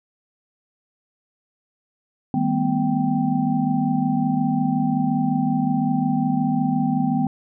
sine tone cluster, 156 / 197.4 / 225.9 / 251.4 / 781 Hz, D#3 / G3 / A3 / B3 / G5, +5 / +12 / +46 / +31 / -7 cents, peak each -25 / -26 / -26 / -21 / -27 dBFS, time 2.34-7.27 s, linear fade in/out 2 ms, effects none

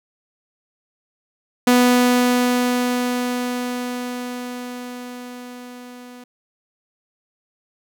sawtooth tone with level ramp, 246.9 Hz, B3, in tune, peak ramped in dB -7 to -34 dBFS, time 1.67-6.24 s, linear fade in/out 5 ms, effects none

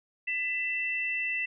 sine tone pair together, 1999 / 2668 Hz, B6 / E7, +20 / +20 cents, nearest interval perfect fourth, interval 500 cents, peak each -32 / -30 dBFS, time 0.27-1.46 s, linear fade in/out 10 ms, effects none

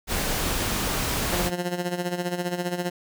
pink noise, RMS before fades -26 dBFS, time 0.07-1.51 s, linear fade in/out 50 ms
15% pulse tone with tremolo, 176.9 Hz, F3, 23 cents sharp, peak -17 dBFS, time 1.32-2.9 s, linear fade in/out 5 ms, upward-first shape sine, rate 15 Hz, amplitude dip 70%
effects none

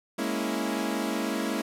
sawtooth chord, A# half-diminished seventh, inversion third, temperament equal, 207.7 / 233.1 / 277.2 / 329.6 Hz, G#3 / A#3 / C#4 / E4, 0 / 0 / 0 / 0 cents, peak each -29 dBFS, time 0.18-1.62 s, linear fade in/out 10 ms, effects resampled to 32000 Hz + 9-bit

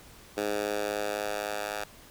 10% pulse tone with high-pass filter sweep, 103.83 Hz, G#2, in tune, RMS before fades -32 dBFS, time 0.37-1.84 s, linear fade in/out 5 ms, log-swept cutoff 380 to 810 Hz, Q 1.4, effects pink hiss -52 dBFS RMS until 2.1 s

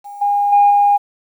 sine tone with level steps, 814 Hz, G#5, 35 cents flat, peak -29 / -12 / -6 / -8 dBFS, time 0.04-0.98 s, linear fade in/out 20 ms, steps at 0.21 / 0.52 / 0.7 s, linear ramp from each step 10 ms, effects tanh soft clip ceiling -3 dBFS + 8-bit

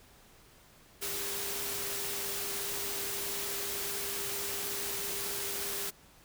sine tone in noise, 401.2 Hz, G4, 40 cents sharp, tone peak -44 dBFS, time 1.01-5.91 s, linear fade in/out 20 ms, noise white, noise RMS -36 dBFS, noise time 1.01-5.91 s, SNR -11 dB, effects pink hiss -59 dBFS RMS until 6.24 s

